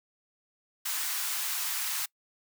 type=high-pass noise; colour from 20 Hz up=white; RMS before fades=-32 dBFS; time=0.85-2.06 s; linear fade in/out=10 ms; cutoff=870 Hz; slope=24 dB/octave; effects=noise-tail reverb RT60 0.1 s tail -24 dB re dry